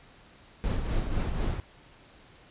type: noise with tremolo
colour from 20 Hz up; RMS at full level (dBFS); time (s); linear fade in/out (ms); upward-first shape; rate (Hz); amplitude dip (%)
brown; -26; 0.64-1.6; 0; triangle; 4; 55
effects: pink hiss -55 dBFS RMS until 2.5 s + resampled to 8000 Hz